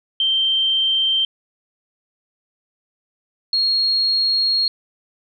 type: tone pair in turn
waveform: sine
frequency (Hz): 3136 / 4281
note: G7 / C8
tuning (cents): 0 / +39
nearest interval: perfect fourth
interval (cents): 539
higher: second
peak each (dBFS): -15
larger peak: neither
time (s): 0.2-1.25 / 3.53-4.68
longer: second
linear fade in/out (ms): 2
effects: none